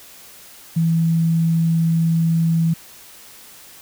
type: tone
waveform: sine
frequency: 164.6 Hz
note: E3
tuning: 2 cents flat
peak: -14 dBFS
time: 0.76-2.74 s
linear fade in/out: 10 ms
effects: white hiss -43 dBFS RMS until 3.81 s